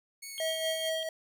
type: tone with vibrato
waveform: 10% pulse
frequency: 2200 Hz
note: C#7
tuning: 14 cents flat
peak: -32 dBFS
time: 0.22-0.9 s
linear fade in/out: 10 ms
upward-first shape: sine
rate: 4.1 Hz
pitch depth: 17 cents each way
type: tone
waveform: triangle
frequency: 3216 Hz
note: G7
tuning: 44 cents sharp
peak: -34 dBFS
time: 0.38-1.03 s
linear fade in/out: 0 ms
type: tone with tremolo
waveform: square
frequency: 642 Hz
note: E5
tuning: 46 cents flat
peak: -30 dBFS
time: 0.4-1.09 s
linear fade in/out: 2 ms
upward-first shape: sine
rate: 4.4 Hz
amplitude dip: 50%
effects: none